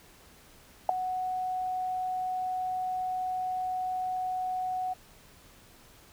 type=tone with ADSR envelope; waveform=sine; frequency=740 Hz; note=F#5; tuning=in tune; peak=-14 dBFS; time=0.89-4.94 s; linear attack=3 ms; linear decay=5 ms; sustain=-15 dB; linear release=15 ms; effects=pink hiss -56 dBFS RMS until 6.12 s